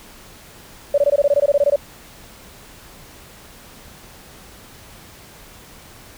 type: tone bursts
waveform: sine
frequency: 573 Hz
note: D5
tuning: 43 cents flat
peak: -11 dBFS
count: 14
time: 0.94-1.76 s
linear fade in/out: 5 ms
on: 40 ms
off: 20 ms
effects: pink hiss -43 dBFS RMS until 6.17 s